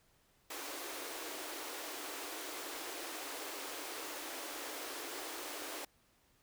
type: high-pass noise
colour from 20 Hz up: pink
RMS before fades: -44 dBFS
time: 0.5-5.85 s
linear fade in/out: 5 ms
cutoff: 280 Hz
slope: 96 dB/octave
effects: pink hiss -71 dBFS RMS until 6.42 s